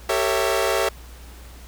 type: chord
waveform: sawtooth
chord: G diminished seventh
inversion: none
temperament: equal with one note detuned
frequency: 392 / 455.3 / 554.4 / 659.3 Hz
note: G4 / Bb4 / Db5 / Fb5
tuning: 0 / -41 / 0 / 0 cents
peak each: -21 dBFS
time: 0.09-0.89 s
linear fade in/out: 5 ms
effects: added 60 Hz sine -40 dBFS peak until 1.67 s + pink hiss -47 dBFS RMS until 1.67 s